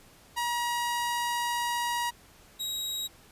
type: tone pair in turn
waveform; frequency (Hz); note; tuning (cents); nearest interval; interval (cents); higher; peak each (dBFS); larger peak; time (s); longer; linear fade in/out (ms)
sawtooth; 955 / 3820; A#5 / A#7; +42 / +42; 2 octaves; 2400; second; -24 / -28; first; 0.36-2.11 / 2.59-3.08; first; 20
effects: pink hiss -56 dBFS RMS until 3.31 s + resampled to 32000 Hz